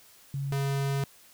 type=tone pair in turn; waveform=sine / square; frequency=138.4 / 138.4 Hz; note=C#3 / C#3; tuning=-2 / -2 cents; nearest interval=unison; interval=0 cents; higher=neither; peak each=-29 / -27 dBFS; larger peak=second; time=0.34-0.52 / 0.52-1.04 s; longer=second; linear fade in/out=2 ms; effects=white hiss -56 dBFS RMS until 1.33 s